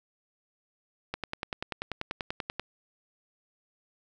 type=click train; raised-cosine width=0.3 ms; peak=-16 dBFS; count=16; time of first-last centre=1.14-2.596 s; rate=10.3 Hz; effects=none